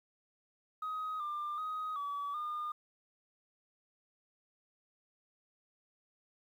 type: tone with pitch steps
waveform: sine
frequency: 1259 / 1194 / 1255 / 1143 / 1214 Hz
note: D#6 / D6 / D#6 / D6 / D#6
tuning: +20 / +28 / +15 / -47 / -43 cents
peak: -34 dBFS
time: 0.82-2.72 s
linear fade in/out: 5 ms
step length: 380 ms
effects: tanh soft clip ceiling -33 dBFS + 11-bit